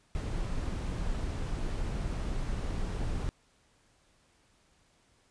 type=noise; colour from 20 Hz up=brown; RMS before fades=-33 dBFS; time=0.15-3.29 s; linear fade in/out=0 ms; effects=pink hiss -67 dBFS RMS until 5.3 s + resampled to 22050 Hz